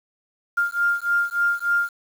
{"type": "beating tone pair", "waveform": "sine", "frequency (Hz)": [1400, 1403.4], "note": ["F6", "F6"], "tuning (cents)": [4, 8], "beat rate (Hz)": 3.4, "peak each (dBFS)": -22, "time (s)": [0.57, 1.9], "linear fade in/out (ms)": 10, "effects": ["7-bit"]}